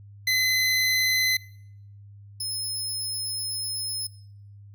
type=tone pair in turn; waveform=25% pulse; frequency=2034 / 5173 Hz; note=C7 / E8; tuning=-50 / -33 cents; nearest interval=octave + major third; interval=1617 cents; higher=second; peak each=-17 / -23 dBFS; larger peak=first; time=0.27-1.37 / 2.4-4.07 s; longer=second; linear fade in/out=5 ms; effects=noise-tail reverb RT60 0.7 s tail -22 dB re dry + added 101 Hz sine -44 dBFS peak until 4.74 s